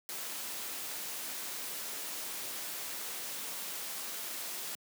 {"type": "noise", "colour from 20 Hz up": "white", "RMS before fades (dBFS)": -40, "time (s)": [0.09, 4.75], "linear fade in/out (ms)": 0, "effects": ["high-pass 200 Hz 12 dB/octave"]}